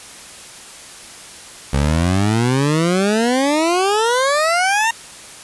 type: exponential sweep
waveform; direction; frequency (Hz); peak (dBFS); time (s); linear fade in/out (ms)
20% pulse; up; 67.1 to 932.3; -9; 1.73-4.91; 5
effects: white hiss -37 dBFS RMS until 5.43 s + resampled to 24000 Hz